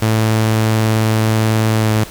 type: tone with pitch glide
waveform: sawtooth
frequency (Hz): 110.2 to 108.62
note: A2 to A2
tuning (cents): +3 to -22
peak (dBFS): -8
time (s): 0.02-2.04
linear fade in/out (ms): 5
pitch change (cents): -25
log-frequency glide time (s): 1.78-1.91
effects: pink hiss -34 dBFS RMS until 2.1 s